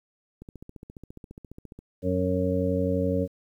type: click train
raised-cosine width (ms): 3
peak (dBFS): -29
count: 21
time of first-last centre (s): 0.42-1.79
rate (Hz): 14.6
type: harmonic tone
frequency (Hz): 91.8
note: F#2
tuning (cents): -13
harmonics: 1 / 2 / 3 / 5 / 6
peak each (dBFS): -29 / -29 / -29 / -29 / -29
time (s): 2.02-3.28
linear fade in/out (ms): 50
effects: 10-bit